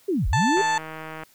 sine linear two-way sweep, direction down then up, 420 to 33.18 to 420 Hz, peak -20 dBFS, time 0.08-0.62 s, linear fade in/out 10 ms, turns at 0.28 s
harmonic tone, 880 Hz, A5, in tune, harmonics 1 / 2 / 3 / 4 / 5 / 7 / 8 / 9, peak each -21 / -26 / -35 / -36 / -37 / -38 / -39 / -42 dBFS, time 0.33-0.78 s, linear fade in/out 2 ms
click train, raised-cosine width 0.5 ms, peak -21 dBFS, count 106, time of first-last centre 0.57-1.235 s, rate 158 Hz
effects white hiss -57 dBFS RMS until 1.34 s

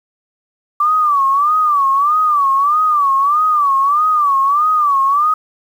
sine tone with vibrato, 1165 Hz, D6, 14 cents flat, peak -10 dBFS, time 0.8-5.34 s, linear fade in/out 5 ms, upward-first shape sine, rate 1.6 Hz, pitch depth 130 cents each way, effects 7-bit

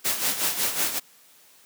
white noise with tremolo, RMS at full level -23 dBFS, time 0.04-1 s, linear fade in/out 20 ms, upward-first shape sine, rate 5.4 Hz, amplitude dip 65%, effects white hiss -55 dBFS RMS until 1.65 s + high-pass 150 Hz 12 dB/octave

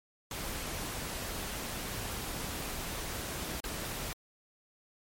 pink noise with dropouts, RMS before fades -38 dBFS, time 0.31-4.13 s, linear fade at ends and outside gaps 2 ms, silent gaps 3.603-3.639 s, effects MP3 64 kbps

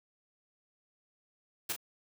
white noise with echo, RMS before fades -33 dBFS, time 1.69-1.73 s, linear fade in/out 10 ms, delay 34 ms, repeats 1, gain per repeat -7 dB, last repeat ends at 1.764 s, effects none

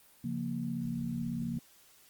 sine chord, Bb minor, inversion first, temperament equal, 138.59 / 174.61 / 233.1 Hz, Db3 / F3 / Bb3, 0 / 0 / 0 cents, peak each -39 / -38 / -35 dBFS, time 0.24-1.59 s, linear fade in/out 5 ms, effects white hiss -61 dBFS RMS until 2.09 s + Opus 24 kbps

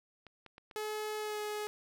clicks, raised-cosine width 0.3 ms, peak -35 dBFS, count 4, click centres 0.267 / 0.463 / 0.581 / 0.712 s
sawtooth tone with pitch glide, 427.1 to 421 Hz, G#4 to G#4, +48 to +24 cents, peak -32 dBFS, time 0.76-1.67 s, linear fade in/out 0 ms, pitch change -24 cents, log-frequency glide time 1.19-1.4 s
effects none

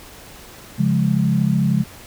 sine chord, Db major, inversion none, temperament equal, 138.59 / 174.61 / 207.7 Hz, Db3 / F3 / Ab3, 0 / 0 / 0 cents, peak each -19 dBFS, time 0.78-1.84 s, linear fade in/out 20 ms, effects pink hiss -41 dBFS RMS until 2.06 s

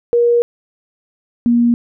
sine tone pair in turn, 475 / 237.5 Hz, A#4 / A#3, +33 / +33 cents, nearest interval octave, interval 1200 cents, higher first, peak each -9 dBFS, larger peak neither, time 0.13-0.42 / 1.46-1.74 s, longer first, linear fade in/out 0 ms, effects none

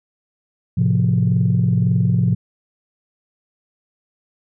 sine chord, F major, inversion first, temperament just, 109.13 / 130.96 / 174.61 Hz, A2 / C3 / F3, -14 / +2 / 0 cents, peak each -17 dBFS, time 0.77-2.35 s, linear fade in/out 10 ms, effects tanh soft clip ceiling -7 dBFS

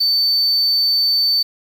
triangle tone, 4540 Hz, C#8, 41 cents sharp, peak -12 dBFS, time 0-1.43 s, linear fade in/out 10 ms, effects 7-bit

